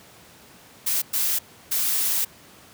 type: noise bursts at uneven times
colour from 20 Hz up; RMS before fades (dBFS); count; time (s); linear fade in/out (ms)
blue; -23; 3; 0.86-1.02 / 1.13-1.39 / 1.71-2.25; 10
effects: pink hiss -49 dBFS RMS until 2.73 s + high-pass 100 Hz 12 dB/octave

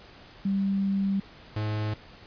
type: tone pair in turn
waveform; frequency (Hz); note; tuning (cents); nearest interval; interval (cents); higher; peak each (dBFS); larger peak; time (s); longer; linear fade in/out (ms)
sine / 45% pulse; 196 / 106.87; G3 / A2; 0 / -50; minor seventh; 1050; first; -23 / -27; first; 0.45-1.2 / 1.56-1.94; first; 5
effects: pink hiss -50 dBFS RMS until 2.26 s + resampled to 11025 Hz

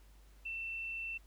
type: tone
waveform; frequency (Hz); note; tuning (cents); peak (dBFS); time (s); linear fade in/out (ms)
sine; 2683; E7; +30; -38; 0.45-1.18; 10
effects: added 50 Hz sine -57 dBFS peak until 1.26 s + pink hiss -68 dBFS RMS until 1.26 s

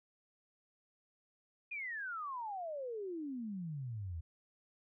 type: exponential sweep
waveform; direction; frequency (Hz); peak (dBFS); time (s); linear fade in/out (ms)
sine; down; 2489 to 77.78; -39; 1.71-4.21; 10
effects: none

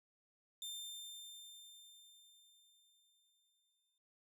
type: tone with exponential decay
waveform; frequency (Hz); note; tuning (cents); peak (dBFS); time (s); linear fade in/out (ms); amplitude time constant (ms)
sawtooth; 3590; A7; +34; -40; 0.62-3.98; 2; 730
effects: noise-tail reverb RT60 0.1 s tail -26 dB re dry

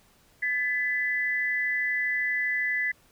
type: tone pair together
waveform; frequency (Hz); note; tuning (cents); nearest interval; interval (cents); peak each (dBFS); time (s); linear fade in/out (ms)
sine; 1732.5 / 2000; A6 / B6; -27 / +21; major second; 248; -29 / -26; 0.42-2.92; 10
effects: pink hiss -61 dBFS RMS until 3.11 s

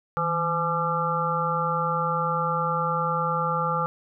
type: harmonic tone with a mistuned harmonic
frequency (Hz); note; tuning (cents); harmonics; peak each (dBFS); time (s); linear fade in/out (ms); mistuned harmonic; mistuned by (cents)
170; F3; -46; 1 / 3 / 5 / 7 / 8; -30 / -30 / -30 / -26 / -30; 0.17-3.86; 0; 1; -100
effects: none

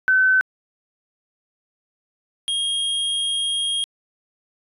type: tone pair in turn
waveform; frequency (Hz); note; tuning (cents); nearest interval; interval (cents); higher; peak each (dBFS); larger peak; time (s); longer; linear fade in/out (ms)
sine / square; 1523 / 3251; F#6 / G#7; +50 / -38; octave + minor second; 1312; second; -13 / -21; first; 0.08-0.41 / 2.48-3.84; second; 0
effects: resampled to 32000 Hz

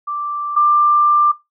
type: tone pair in turn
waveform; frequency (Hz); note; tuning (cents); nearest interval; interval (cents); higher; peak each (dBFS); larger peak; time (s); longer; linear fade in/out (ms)
sine; 1174.7 / 1186.3; D6 / D6; 0 / +17; unison; 17; second; -20 / -9; second; 0.07-0.56 / 0.56-1.32; second; 10
effects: noise-tail reverb RT60 0.2 s tail -19 dB re dry

